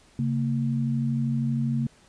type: tone pair together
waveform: sine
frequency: 136.19 / 228.9 Hz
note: C#3 / A#3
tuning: -30 / -31 cents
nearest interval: major sixth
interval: 899 cents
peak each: -25 / -26 dBFS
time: 0.19-1.87 s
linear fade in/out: 2 ms
effects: pink hiss -57 dBFS RMS until 2.08 s + resampled to 22050 Hz